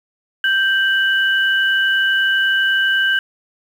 sine tone pair together, 1568 / 2960 Hz, G6 / F#7, 0 / 0 cents, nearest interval major seventh, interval 1100 cents, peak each -14 / -20 dBFS, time 0.44-3.19 s, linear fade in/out 2 ms, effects 7-bit

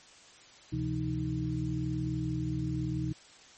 sine tone cluster, 71.2 / 128.9 / 169.8 / 312.8 Hz, C#2 / C3 / F3 / D#4, +47 / -26 / -48 / +9 cents, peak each -40 / -33 / -36 / -35 dBFS, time 0.72-3.13 s, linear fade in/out 10 ms, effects white hiss -55 dBFS RMS until 3.57 s + MP3 32 kbps

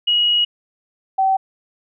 sine tone pair in turn, 2900 / 768.1 Hz, F#7 / G5, -35 / -35 cents, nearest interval octave + major seventh, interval 2300 cents, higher first, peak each -13 dBFS, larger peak neither, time 0.07-0.45 / 1.18-1.37 s, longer first, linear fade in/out 10 ms, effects none

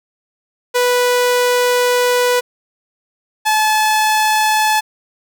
sawtooth tone pair in turn, 492.5 / 862 Hz, B4 / A5, -5 / -36 cents, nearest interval minor seventh, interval 969 cents, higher second, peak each -8 dBFS, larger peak neither, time 0.74-2.41 / 3.45-4.81 s, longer first, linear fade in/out 20 ms, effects none

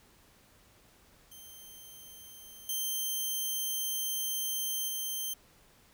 5% pulse tone with level steps, 3136 Hz, G7, in tune, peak -40 / -23 / -25 dBFS, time 1.31-5.34 s, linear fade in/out 10 ms, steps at 2.69 / 4.88 s, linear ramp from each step 2 ms, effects pink hiss -62 dBFS RMS until 5.93 s

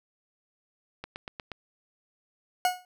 click train, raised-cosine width 0.3 ms, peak -21 dBFS, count 5, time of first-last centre 1.04-1.517 s, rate 8.38 Hz
40% pulse tone with exponential decay, 728 Hz, F#5, 28 cents flat, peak -18 dBFS, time 2.65-2.85 s, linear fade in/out 1 ms, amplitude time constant 42 ms
effects none

